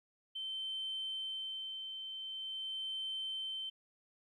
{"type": "tone with tremolo", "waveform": "sine", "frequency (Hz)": 3095, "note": "G7", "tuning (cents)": -23, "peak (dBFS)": -36, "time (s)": [0.35, 3.7], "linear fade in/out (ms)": 10, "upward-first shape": "sine", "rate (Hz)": 0.45, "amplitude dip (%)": 45, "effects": ["tanh soft clip ceiling -33 dBFS", "13-bit"]}